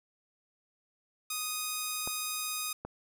5% pulse tone, 1244.5 Hz, D#6, in tune, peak -21 dBFS, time 1.3-2.73 s, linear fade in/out 5 ms
clicks, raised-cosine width 1 ms, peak -24 dBFS, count 2, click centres 2.075 / 2.85 s
effects none

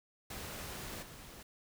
pink noise with level steps, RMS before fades -44 / -52 dBFS, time 0.3-1.43 s, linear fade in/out 5 ms, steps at 1.02 s, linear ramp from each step 10 ms, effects none

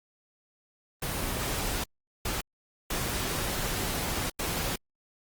pink noise bursts at uneven times, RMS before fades -31 dBFS, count 4, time 1.02-1.84 / 2.25-2.41 / 2.9-4.3 / 4.39-4.76 s, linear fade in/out 5 ms, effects Opus 24 kbps

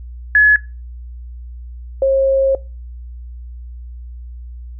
sine tone pair in turn, 1700 / 538.9 Hz, G#6 / C#5, +40 / -49 cents, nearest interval octave + minor sixth, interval 1989 cents, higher first, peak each -6 / -10 dBFS, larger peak first, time 0.35-0.56 / 2.02-2.55 s, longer second, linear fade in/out 2 ms, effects noise-tail reverb RT60 0.3 s tail -22 dB re dry + added 60 Hz sine -29 dBFS peak until 4.79 s

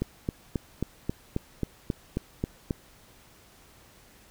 click train, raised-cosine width 3 ms, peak -14 dBFS, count 11, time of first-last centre 0.02-2.708 s, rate 3.72 Hz, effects pink hiss -56 dBFS RMS until 4.3 s

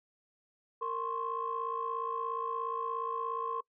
sine tone cluster, 460.3 / 1046 / 1103 Hz, A#4 / C6 / C#6, -22 / -1 / -9 cents, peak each -38 / -35 / -38 dBFS, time 0.81-3.61 s, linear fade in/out 10 ms, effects noise-tail reverb RT60 0.1 s tail -23 dB re dry + tanh soft clip ceiling -24 dBFS

